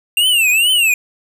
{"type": "tone with vibrato", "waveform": "square", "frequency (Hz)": 2743, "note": "F7", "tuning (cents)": -32, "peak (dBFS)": -11, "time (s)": [0.17, 0.94], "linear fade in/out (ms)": 2, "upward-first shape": "triangle", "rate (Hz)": 2.3, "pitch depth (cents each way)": 210, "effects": []}